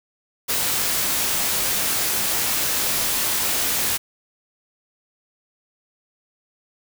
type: noise with comb filter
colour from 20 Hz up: white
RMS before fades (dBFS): -22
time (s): 0.48-3.98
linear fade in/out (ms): 20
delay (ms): 20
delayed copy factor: -0.5
effects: none